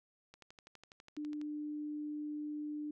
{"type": "click train", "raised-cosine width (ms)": 0.2, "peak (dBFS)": -37, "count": 14, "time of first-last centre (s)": [0.34, 1.414], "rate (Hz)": 12.1}
{"type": "tone", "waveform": "sine", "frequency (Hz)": 298.7, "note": "D4", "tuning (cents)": 29, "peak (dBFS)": -38, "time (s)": [1.17, 2.91], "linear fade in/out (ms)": 5}
{"effects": []}